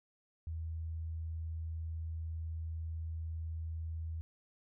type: tone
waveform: sine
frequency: 81 Hz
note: E2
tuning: 30 cents flat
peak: -37 dBFS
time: 0.47-4.21 s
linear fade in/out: 0 ms
effects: none